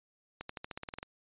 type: accelerating click train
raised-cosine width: 0.3 ms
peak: -24 dBFS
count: 11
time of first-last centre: 0.41-1.029 s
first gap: 84 ms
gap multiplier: 0.93
effects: resampled to 8000 Hz